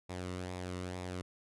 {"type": "tone with flanger", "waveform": "sawtooth", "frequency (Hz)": 90.7, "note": "F#2", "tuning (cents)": -34, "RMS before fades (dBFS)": -41, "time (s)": [0.09, 1.22], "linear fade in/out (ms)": 10, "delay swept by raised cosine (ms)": [0.66, 1.25], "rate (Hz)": 2.2, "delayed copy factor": -0.5, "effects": ["resampled to 24000 Hz"]}